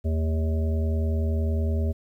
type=harmonic tone with a mistuned harmonic; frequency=80 Hz; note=D#2; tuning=49 cents sharp; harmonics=1 / 3 / 5 / 7 / 8; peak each=-22 / -32 / -36 / -39 / -40 dBFS; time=0.04-1.93 s; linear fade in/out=20 ms; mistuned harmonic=3; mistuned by=-78 cents; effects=10-bit